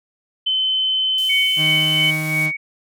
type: tone with pitch glide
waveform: sine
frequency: 3060 to 3034 Hz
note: G7 to F#7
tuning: -42 to +43 cents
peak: -16 dBFS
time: 0.46-2.11 s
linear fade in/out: 10 ms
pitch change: -15 cents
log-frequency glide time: 1.36-1.79 s
type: noise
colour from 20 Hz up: violet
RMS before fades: -30 dBFS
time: 1.18-2.46 s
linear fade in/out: 2 ms
type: tone with tremolo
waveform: sine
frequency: 2239 Hz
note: C#7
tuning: 17 cents sharp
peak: -16 dBFS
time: 1.29-2.57 s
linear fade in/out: 10 ms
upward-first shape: sine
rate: 2.9 Hz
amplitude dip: 65%
type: tone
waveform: 35% pulse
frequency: 155.56 Hz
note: D#3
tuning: in tune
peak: -21 dBFS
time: 1.56-2.52 s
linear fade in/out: 50 ms
effects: low-pass 12000 Hz 12 dB/octave